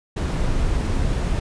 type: noise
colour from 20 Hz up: brown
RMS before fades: -21 dBFS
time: 0.16-1.4 s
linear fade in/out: 10 ms
effects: resampled to 22050 Hz